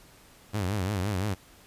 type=tone with vibrato; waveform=sawtooth; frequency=98 Hz; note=G2; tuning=in tune; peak=-23 dBFS; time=0.53-1.35 s; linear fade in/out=20 ms; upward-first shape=triangle; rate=5.8 Hz; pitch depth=190 cents each way; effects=pink hiss -55 dBFS RMS until 1.66 s + resampled to 32000 Hz